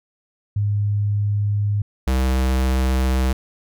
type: tone pair in turn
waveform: sine / square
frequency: 102.9 / 64.82 Hz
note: G#2 / C2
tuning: -16 / -16 cents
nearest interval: minor sixth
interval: 800 cents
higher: first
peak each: -17 dBFS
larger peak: neither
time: 0.56-1.82 / 2.07-3.33 s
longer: neither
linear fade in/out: 5 ms
effects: none